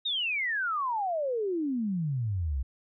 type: exponential sweep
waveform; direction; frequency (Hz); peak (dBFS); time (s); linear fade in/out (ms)
sine; down; 3797 to 61.74; -27; 0.05-2.63; 10
effects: none